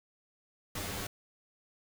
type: noise with comb filter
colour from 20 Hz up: pink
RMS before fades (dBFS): -38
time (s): 0.75-1.07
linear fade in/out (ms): 5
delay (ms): 10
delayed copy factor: +0.8
effects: none